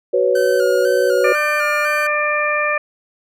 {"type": "chord", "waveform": "sine", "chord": "F# suspended fourth", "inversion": "none", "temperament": "equal with one note detuned", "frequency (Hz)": [374.7, 493.9, 554.4], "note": ["F#4", "B4", "C#5"], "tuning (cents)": [22, 0, 0], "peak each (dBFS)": [-18, -16, -17], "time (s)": [0.13, 1.33], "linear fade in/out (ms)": 10}
{"type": "tone with vibrato", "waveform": "45% pulse", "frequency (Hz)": 1480, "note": "F#6", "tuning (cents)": 0, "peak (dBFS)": -24, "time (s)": [0.35, 2.07], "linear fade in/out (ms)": 5, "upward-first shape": "square", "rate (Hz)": 2, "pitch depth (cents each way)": 61}
{"type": "harmonic tone", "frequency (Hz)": 596, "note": "D5", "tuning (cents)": 25, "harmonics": [1, 2, 3, 4], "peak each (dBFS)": [-21, -21, -21, -21], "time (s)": [1.24, 2.78], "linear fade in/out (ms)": 5}
{"effects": []}